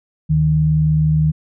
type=tone pair together; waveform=sine; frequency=75 / 154.4 Hz; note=D2 / D#3; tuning=+37 / -13 cents; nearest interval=octave + minor second; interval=1250 cents; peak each=-21 / -12 dBFS; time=0.29-1.32 s; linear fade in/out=20 ms; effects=none